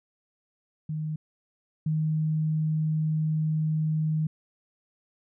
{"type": "tone pair in turn", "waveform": "sine", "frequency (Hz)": [155, 155.99], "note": ["D#3", "D#3"], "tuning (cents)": [-6, 5], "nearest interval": "unison", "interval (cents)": 11, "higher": "second", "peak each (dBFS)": [-28, -23], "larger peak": "second", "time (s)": [[0.89, 1.16], [1.86, 4.27]], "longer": "second", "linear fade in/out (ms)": 5, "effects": []}